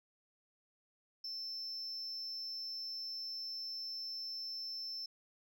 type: tone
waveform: sine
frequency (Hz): 5320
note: E8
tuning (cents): +15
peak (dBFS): -38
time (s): 1.24-5.06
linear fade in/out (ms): 5
effects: tanh soft clip ceiling -39 dBFS